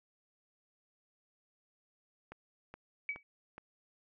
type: click train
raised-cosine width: 0.5 ms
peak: -32 dBFS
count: 4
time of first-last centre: 2.32-3.581 s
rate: 2.38 Hz
type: tone with exponential decay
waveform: sine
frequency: 2277 Hz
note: C#7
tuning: 46 cents sharp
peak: -30 dBFS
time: 3.09-3.23 s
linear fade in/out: 1 ms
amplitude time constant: 30 ms
effects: none